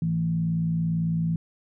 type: tone with frequency modulation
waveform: sine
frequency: 164.81 Hz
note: E3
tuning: in tune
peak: -22 dBFS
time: 0.02-1.36 s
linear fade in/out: 2 ms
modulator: 58 Hz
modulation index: 0.48
effects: none